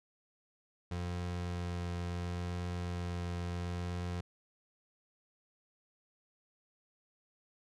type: tone with vibrato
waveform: 30% pulse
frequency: 87.8 Hz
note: F2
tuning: 10 cents sharp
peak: -33 dBFS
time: 0.91-4.21 s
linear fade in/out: 5 ms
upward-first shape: triangle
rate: 0.72 Hz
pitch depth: 12 cents each way
effects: low-pass 7000 Hz 12 dB/octave